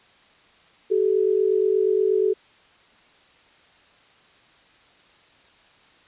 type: tone pair together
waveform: sine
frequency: 381.6 / 430 Hz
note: G4 / A4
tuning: -47 / -40 cents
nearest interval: major second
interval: 207 cents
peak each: -20 dBFS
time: 0.9-2.34 s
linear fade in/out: 20 ms
effects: white hiss -55 dBFS RMS until 6.07 s + resampled to 8000 Hz